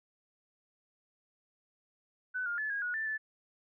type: tone with pitch steps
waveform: sine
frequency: 1502 / 1412 / 1728 / 1638 / 1457 / 1770 / 1746 Hz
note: F#6 / F6 / A6 / G#6 / F#6 / A6 / A6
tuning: +26 / +19 / -32 / -24 / -27 / +10 / -14 cents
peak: -32 dBFS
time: 2.34-3.18 s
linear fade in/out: 20 ms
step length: 120 ms
effects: none